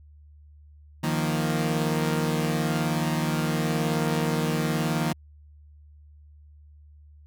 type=chord; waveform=sawtooth; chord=Eb suspended second; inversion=none; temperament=equal; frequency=155.56 / 174.61 / 233.1 Hz; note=Eb3 / F3 / Bb3; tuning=0 / 0 / 0 cents; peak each=-22 / -26 / -25 dBFS; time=1.03-5.13 s; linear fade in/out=10 ms; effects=added 74 Hz sine -48 dBFS peak until 7.26 s